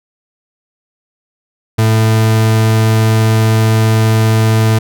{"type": "tone", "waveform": "40% pulse", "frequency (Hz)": 110.6, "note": "A2", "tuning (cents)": 9, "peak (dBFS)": -7, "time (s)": [1.78, 4.79], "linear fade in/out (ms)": 10, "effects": []}